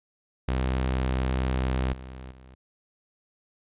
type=tone with level steps; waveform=sawtooth; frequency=64.4 Hz; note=C2; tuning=27 cents flat; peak=-20 / -35 / -44 dBFS; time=0.48-2.55 s; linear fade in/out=5 ms; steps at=1.93 / 2.31 s; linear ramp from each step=2 ms; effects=resampled to 8000 Hz